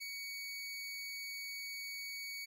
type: tone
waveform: 25% pulse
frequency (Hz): 2243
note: C#7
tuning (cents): +20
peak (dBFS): -38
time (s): 0-2.46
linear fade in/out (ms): 20
effects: none